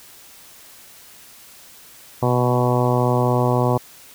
harmonic tone with a mistuned harmonic, 123.47 Hz, B2, in tune, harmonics 1 / 2 / 3 / 4 / 5 / 6 / 7 / 8 / 9, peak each -19 / -24 / -24 / -24 / -25 / -27 / -27 / -27 / -30 dBFS, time 2.22-3.78 s, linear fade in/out 10 ms, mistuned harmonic 1, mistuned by +20 cents, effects white hiss -45 dBFS RMS until 4.14 s

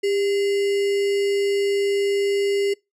sine tone with sample-and-hold, 399.6 Hz, G4, 33 cents sharp, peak -18 dBFS, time 0.03-2.74 s, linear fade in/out 10 ms, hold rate 2450 Hz, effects noise-tail reverb RT60 0.2 s tail -24 dB re dry + low-pass 8000 Hz 12 dB/octave

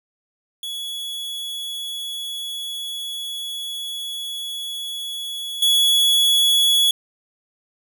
45% pulse tone with level steps, 3377 Hz, G#7, 28 cents sharp, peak -27 / -14 dBFS, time 0.63-6.91 s, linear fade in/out 2 ms, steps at 5.62 s, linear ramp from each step 5 ms, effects 9-bit

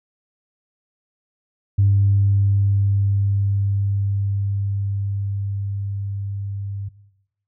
sine tone with level ramp, 99.6 Hz, G2, 28 cents sharp, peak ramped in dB -11 to -25 dBFS, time 1.78-6.89 s, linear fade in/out 10 ms, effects noise-tail reverb RT60 0.9 s tail -19 dB re dry + tanh soft clip ceiling -7 dBFS

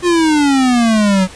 square exponential sweep, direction down, 360 to 182.8 Hz, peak -10 dBFS, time 0.02-1.28 s, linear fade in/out 50 ms, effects pink hiss -35 dBFS RMS until 1.35 s + resampled to 22050 Hz

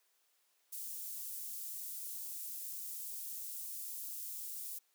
white high-pass noise, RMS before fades -44 dBFS, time 0.72-4.79 s, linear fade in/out 10 ms, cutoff 8800 Hz, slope 12 dB/octave, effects white hiss -75 dBFS RMS until 4.94 s + high-pass 400 Hz 12 dB/octave

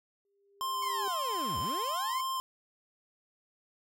sine tone with exponential growth, 400 Hz, G4, 35 cents sharp, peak -36 dBFS, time 0.25-1.08 s, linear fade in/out 1 ms, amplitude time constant 180 ms
square tone with vibrato, 1046.5 Hz, C6, in tune, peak -32 dBFS, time 0.61-2.4 s, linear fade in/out 0 ms, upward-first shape square, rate 3.7 Hz, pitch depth 11 cents each way
30% pulse linear two-way sweep, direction down then up, 1113 to 64 to 1113 Hz, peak -35 dBFS, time 0.82-2.21 s, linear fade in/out 5 ms, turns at 1.59 s
effects none

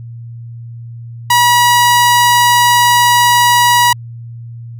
sawtooth tone, 966 Hz, B5, 39 cents flat, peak -3 dBFS, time 1.3-3.93 s, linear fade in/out 5 ms, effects added 117 Hz sine -26 dBFS peak until 4.79 s

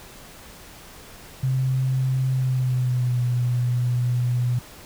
sine tone with pitch glide, 130.81 to 122.76 Hz, C3 to B2, 0 to -10 cents, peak -19 dBFS, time 1.43-4.59 s, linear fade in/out 5 ms, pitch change -110 cents, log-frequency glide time 2.31-3.21 s, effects pink hiss -44 dBFS RMS until 4.85 s

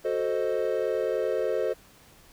triangle chord, F# diminished seventh, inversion none, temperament equal, 370 / 440 / 523.3 / 622.3 Hz, F#4 / A4 / C5 / Eb5, 0 / 0 / 0 / 0 cents, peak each -30 / -27 / -27 / -30 dBFS, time 0.04-1.74 s, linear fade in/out 20 ms, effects pink hiss -55 dBFS RMS until 2.32 s

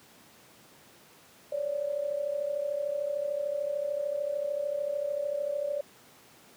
sine tone pair together, 550 / 583.4 Hz, C#5 / D5, -14 / -12 cents, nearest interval minor second, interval 102 cents, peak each -34 / -30 dBFS, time 1.52-5.81 s, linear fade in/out 5 ms, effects pink hiss -56 dBFS RMS until 6.56 s + high-pass 150 Hz 12 dB/octave

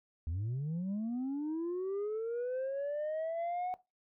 sine linear sweep, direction up, 75.3 to 740 Hz, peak -31 dBFS, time 0.27-3.74 s, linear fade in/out 0 ms, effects noise-tail reverb RT60 0.2 s tail -18 dB re dry + tanh soft clip ceiling -32 dBFS

